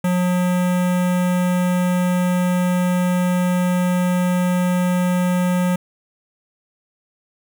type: tone with notch filter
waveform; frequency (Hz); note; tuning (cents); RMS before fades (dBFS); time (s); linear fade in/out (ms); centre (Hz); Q
square; 180; F#3; -47; -18; 0.04-5.76; 5; 4600; 1.1
effects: none